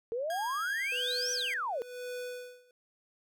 sine exponential two-way sweep, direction up then down, 445.9 to 6070 to 445.9 Hz, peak -31 dBFS, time 0.12-1.82 s, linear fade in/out 0 ms, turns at 1.32 s
sawtooth tone with pitch glide, 1632 to 1591 Hz, G#6 to G6, -31 to +25 cents, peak -35 dBFS, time 0.3-1.54 s, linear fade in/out 2 ms, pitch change -44 cents, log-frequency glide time 0.7-0.88 s
square tone with tremolo, 495.2 Hz, B4, 5 cents sharp, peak -37 dBFS, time 0.92-2.71 s, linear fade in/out 2 ms, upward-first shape sine, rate 1 Hz, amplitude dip 95%
effects none

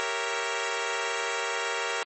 10% pulse chord, G diminished seventh, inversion none, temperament equal, 392 / 466.2 / 554.4 / 659.3 Hz, G4 / Bb4 / Db5 / Fb5, 0 / 0 / 0 / 0 cents, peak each -27 / -22 / -27 / -27 dBFS, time 0-2.03 s, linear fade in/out 0 ms, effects MP3 32 kbps

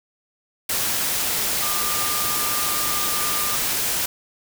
sine tone in noise, 1200 Hz, D6, 37 cents sharp, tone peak -29 dBFS, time 1.62-3.56 s, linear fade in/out 5 ms, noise white, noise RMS -23 dBFS, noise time 0.69-4.06 s, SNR -9 dB, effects none

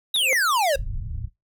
square exponential sweep, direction down, 3899 to 526 Hz, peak -19 dBFS, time 0.14-0.76 s, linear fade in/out 5 ms
click, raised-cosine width 0.2 ms, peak -20 dBFS, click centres 0.161 s
sine tone with exponential growth, 523.3 Hz, C5, in tune, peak -20 dBFS, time 0.17-0.33 s, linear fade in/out 0 ms, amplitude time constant 34 ms
pink low-pass noise, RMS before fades -29 dBFS, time 0.74-1.3 s, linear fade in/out 50 ms, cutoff 110 Hz, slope 24 dB/octave
effects noise-tail reverb RT60 0.2 s tail -23 dB re dry

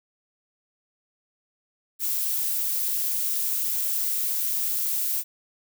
violet noise, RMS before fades -26 dBFS, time 1.99-5.24 s, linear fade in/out 50 ms, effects none

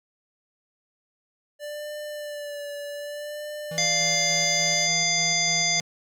square tone with vibrato, 587.3 Hz, D5, in tune, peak -33 dBFS, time 1.59-4.89 s, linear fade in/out 50 ms, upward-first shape sine, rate 0.64 Hz, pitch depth 29 cents each way
square tone with tremolo, 163.4 Hz, E3, 15 cents flat, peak -35 dBFS, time 3.71-5.81 s, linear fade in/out 5 ms, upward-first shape square, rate 3.4 Hz, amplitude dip 30%
harmonic tone, 697 Hz, F5, 4 cents flat, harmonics 1 / 3 / 5 / 7 / 9 / 10, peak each -32 / -26 / -30 / -26 / -26 / -33 dBFS, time 3.78-5.8 s, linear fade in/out 0 ms
effects none

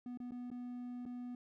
triangle tone with dropouts, 245.7 Hz, B3, 9 cents flat, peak -40 dBFS, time 0.06-1.35 s, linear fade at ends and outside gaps 2 ms, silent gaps 0.174-0.201 / 0.309-0.319 / 0.503-0.514 / 1.054-1.061 s, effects none

